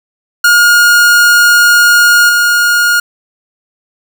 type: tone with level steps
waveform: 45% pulse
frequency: 1428 Hz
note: F6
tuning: 38 cents sharp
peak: -4 / -7 dBFS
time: 0.44-3 s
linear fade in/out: 5 ms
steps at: 2.29 s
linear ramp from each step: 2 ms
effects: none